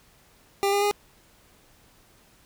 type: tone with pitch steps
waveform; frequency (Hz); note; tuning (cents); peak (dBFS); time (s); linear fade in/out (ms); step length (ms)
25% pulse; 398.1 / 404.4 / 410.7; G4 / G#4 / G#4; +27 / -46 / -19; -17; 0.63-0.912; 0; 94
effects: pink hiss -58 dBFS RMS until 2.45 s